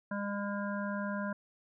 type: harmonic tone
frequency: 202.4 Hz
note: G#3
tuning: 44 cents flat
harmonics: 1 / 3 / 5 / 7 / 8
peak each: -35 / -40 / -42 / -43 / -44 dBFS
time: 0.11-1.33 s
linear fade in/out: 5 ms
effects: none